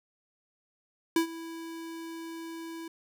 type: tone with ADSR envelope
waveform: square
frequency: 329.6 Hz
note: E4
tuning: in tune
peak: -21 dBFS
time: 1.16-2.88 s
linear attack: 3 ms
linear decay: 100 ms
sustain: -18 dB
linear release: 4 ms
effects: none